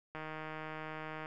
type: click train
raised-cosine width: 0.5 ms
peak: -28 dBFS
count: 174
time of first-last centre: 0.15-1.259 s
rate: 156 Hz
effects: none